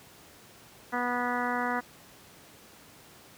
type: harmonic tone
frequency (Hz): 244.9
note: B3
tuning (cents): -14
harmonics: 1 / 2 / 3 / 4 / 5 / 6 / 7 / 8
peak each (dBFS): -34 / -37 / -34 / -34 / -36 / -36 / -38 / -38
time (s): 0.92-1.81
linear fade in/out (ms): 20
effects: pink hiss -53 dBFS RMS until 3.37 s + high-pass 100 Hz 12 dB/octave